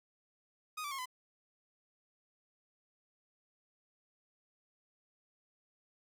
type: tone with pitch steps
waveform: sawtooth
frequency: 1244.5 / 1161.2 / 1083.4 / 1010.8 Hz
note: D#6 / D6 / C#6 / B5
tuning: 0 / -20 / -40 / +40 cents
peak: -35 dBFS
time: 0.77-1.058 s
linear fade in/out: 10 ms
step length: 72 ms
effects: none